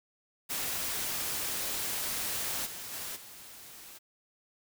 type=noise with level steps; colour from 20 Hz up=white; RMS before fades=-34 / -42 / -39 / -49 dBFS; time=0.49-3.99 s; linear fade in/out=20 ms; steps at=2.65 / 2.91 / 3.15 s; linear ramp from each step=20 ms; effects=none